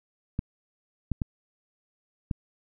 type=clicks; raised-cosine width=5 ms; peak=-15 dBFS; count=4; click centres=0.391 / 1.117 / 1.218 / 2.312 s; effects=none